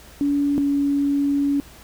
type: tone pair in turn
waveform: sine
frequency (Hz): 285.3 / 282.8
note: C#4 / C#4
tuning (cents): +50 / +35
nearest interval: unison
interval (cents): 15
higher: first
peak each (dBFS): -17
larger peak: neither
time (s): 0.21-0.58 / 0.58-1.6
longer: second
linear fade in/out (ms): 0
effects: added 60 Hz sine -48 dBFS peak until 1.83 s + pink hiss -46 dBFS RMS until 1.83 s